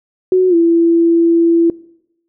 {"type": "tone with pitch glide", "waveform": "sine", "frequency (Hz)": [370, 335.4], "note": ["F#4", "E4"], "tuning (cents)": [0, 30], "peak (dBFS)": -7, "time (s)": [0.32, 1.7], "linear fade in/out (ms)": 2, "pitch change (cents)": -170, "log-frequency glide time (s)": [0.49, 0.55], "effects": ["noise-tail reverb RT60 0.8 s tail -22 dB re dry"]}